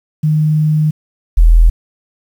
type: tone pair in turn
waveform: sine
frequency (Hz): 153.7 / 41.25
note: D#3 / E1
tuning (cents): -21 / +2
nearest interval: octave + major seventh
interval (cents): 2277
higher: first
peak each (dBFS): -9 / -3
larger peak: second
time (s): 0.23-0.91 / 1.37-1.7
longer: first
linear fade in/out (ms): 10
effects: 7-bit